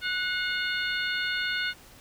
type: harmonic tone with a mistuned harmonic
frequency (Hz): 718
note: F5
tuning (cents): +48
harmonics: 2 / 3 / 4 / 5 / 6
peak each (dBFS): -29 / -34 / -35 / -36 / -37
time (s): 0.01-1.74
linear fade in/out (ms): 50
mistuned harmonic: 2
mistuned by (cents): +46
effects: pink hiss -52 dBFS RMS until 2 s